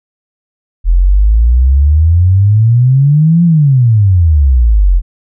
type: exponential two-way sweep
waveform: sine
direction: up then down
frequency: 41.2 to 174.61 to 41.2 Hz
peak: -4 dBFS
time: 0.84-5.02 s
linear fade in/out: 50 ms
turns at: 3.44 s
effects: none